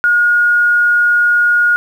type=tone; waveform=sine; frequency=1436 Hz; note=F6; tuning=48 cents sharp; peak=-8 dBFS; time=0.04-1.76 s; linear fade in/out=0 ms; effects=7-bit